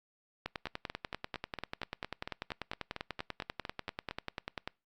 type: two click trains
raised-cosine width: 0.3 ms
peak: -20 / -22 dBFS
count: 44 / 16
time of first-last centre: 0.46-4.676 / 0.67-4.11 s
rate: 10.2 / 4.36 Hz
effects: noise-tail reverb RT60 0.3 s tail -26 dB re dry + Opus 48 kbps